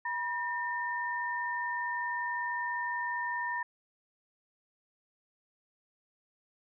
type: tone pair together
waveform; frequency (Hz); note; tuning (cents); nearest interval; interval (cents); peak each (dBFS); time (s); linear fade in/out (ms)
sine; 967 / 1812.3; B5 / A#6; -37 / -49; major seventh; 1088; -34 / -34; 0.05-3.63; 5
effects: none